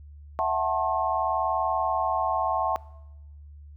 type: chord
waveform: sine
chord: F# half-diminished seventh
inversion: third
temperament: equal with one note detuned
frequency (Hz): 659.3 / 740 / 880 / 1074.1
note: E5 / F#5 / A5 / C6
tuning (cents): 0 / 0 / 0 / +45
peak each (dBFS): -28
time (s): 0.39-2.76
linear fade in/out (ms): 0
effects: noise-tail reverb RT60 0.9 s tail -21 dB re dry + added 73 Hz sine -43 dBFS peak until 3.76 s